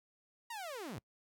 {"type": "linear sweep", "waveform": "sawtooth", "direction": "down", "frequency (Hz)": [964, 82.41], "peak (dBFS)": -38, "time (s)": [0.5, 0.99], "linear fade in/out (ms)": 5, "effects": ["noise-tail reverb RT60 0.1 s tail -25 dB re dry"]}